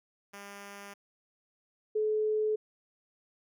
5% pulse / sine tone pair in turn, 201 / 429.6 Hz, G3 / A4, +44 / -41 cents, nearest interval octave + minor second, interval 1315 cents, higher second, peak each -33 / -26 dBFS, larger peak second, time 0.33-0.94 / 1.95-2.56 s, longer neither, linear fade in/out 10 ms, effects none

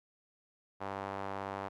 sawtooth tone with band-pass filter, 98 Hz, G2, in tune, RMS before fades -40 dBFS, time 0.8-1.69 s, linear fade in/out 20 ms, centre 890 Hz, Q 1.5, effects none

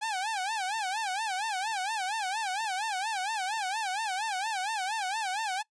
sawtooth tone with vibrato, 815 Hz, G#5, 33 cents flat, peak -26 dBFS, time 0.01-5.63 s, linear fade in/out 20 ms, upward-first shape sine, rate 4.3 Hz, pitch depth 180 cents each way, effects noise-tail reverb RT60 0.1 s tail -22 dB re dry + resampled to 22050 Hz

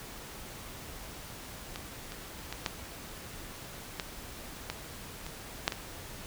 clicks, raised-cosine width 0.2 ms, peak -20 / -24 / -30 / -18 / -12 / -30 / -15 / -16 / -24 / -8 / -17 dBFS, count 11, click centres 1.759 / 2.121 / 2.389 / 2.526 / 2.662 / 3.555 / 3.998 / 4.7 / 5.265 / 5.679 / 5.722 s, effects pink hiss -45 dBFS RMS until 6.26 s

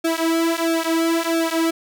sawtooth tone with flanger, 329.6 Hz, E4, in tune, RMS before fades -20 dBFS, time 0.04-1.71 s, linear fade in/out 10 ms, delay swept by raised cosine 2 to 5 ms, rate 1.5 Hz, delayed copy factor -1, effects none

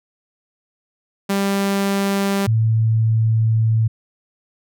sawtooth / sine tone pair in turn, 197.7 / 111.69 Hz, G3 / A2, +15 / +26 cents, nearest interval minor seventh, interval 989 cents, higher first, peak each -13 dBFS, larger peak neither, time 1.29-2.47 / 2.47-3.88 s, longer second, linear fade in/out 10 ms, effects none

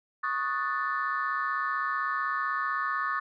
sine chord, D# half-diminished seventh, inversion third, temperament equal, 1108.7 / 1244.5 / 1480 / 1760 Hz, C#6 / D#6 / F#6 / A6, 0 / 0 / 0 / 0 cents, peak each -31 / -31 / -36 / -32 dBFS, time 0.23-3.2 s, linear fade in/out 10 ms, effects tanh soft clip ceiling -19 dBFS

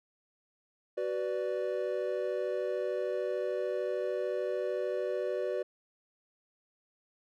triangle chord, B minor, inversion second, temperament equal with one note detuned, 376 / 493.9 / 587.3 Hz, F#4 / B4 / D5, +28 / 0 / 0 cents, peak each -33 dBFS, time 0.97-5.63 s, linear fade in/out 10 ms, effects none

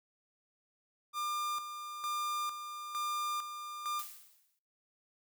45% pulse tone with tremolo, 1200 Hz, D6, 37 cents sharp, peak -34 dBFS, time 1.13-4.03 s, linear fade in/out 50 ms, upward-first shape square, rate 1.1 Hz, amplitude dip 60%
blue noise with exponential decay, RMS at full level -42 dBFS, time 3.99-4.59 s, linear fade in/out 1 ms, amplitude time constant 130 ms
effects noise-tail reverb RT60 0.5 s tail -21 dB re dry

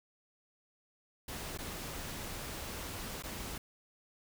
pink noise with dropouts, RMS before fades -42 dBFS, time 1.28-3.58 s, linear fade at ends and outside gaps 5 ms, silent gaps 1.576-1.586 / 3.225-3.235 s, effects none

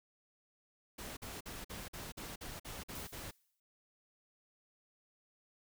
pink noise bursts, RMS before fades -46 dBFS, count 10, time 0.98-3.312 s, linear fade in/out 10 ms, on 190 ms, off 48 ms
blue noise with exponential decay, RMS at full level -47 dBFS, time 2.95-3.6 s, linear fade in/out 2 ms, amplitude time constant 140 ms
effects none

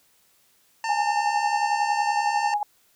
harmonic tone, 900 Hz, A5, 39 cents sharp, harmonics 1 / 2 / 3 / 5 / 6 / 7 / 8 / 9, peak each -27 / -32 / -34 / -39 / -43 / -44 / -47 / -46 dBFS, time 0.84-2.54 s, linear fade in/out 2 ms
sine tone with tremolo, 830 Hz, G#5, 1 cent flat, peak -19 dBFS, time 0.89-2.63 s, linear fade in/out 2 ms, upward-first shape sine, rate 11 Hz, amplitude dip 70%
effects white hiss -62 dBFS RMS until 2.95 s

